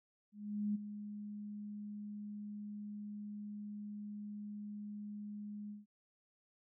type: tone with ADSR envelope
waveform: sine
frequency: 207.7 Hz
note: G#3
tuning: in tune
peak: -32 dBFS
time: 0.32-5.86 s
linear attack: 430 ms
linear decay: 16 ms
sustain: -11 dB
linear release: 160 ms
effects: none